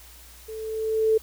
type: tone with level ramp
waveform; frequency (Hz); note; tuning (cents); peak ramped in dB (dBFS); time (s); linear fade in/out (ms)
sine; 440; A4; 0; -34 to -15; 0.48-1.18; 10
effects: added 60 Hz sine -49 dBFS peak until 1.22 s + white hiss -49 dBFS RMS until 1.22 s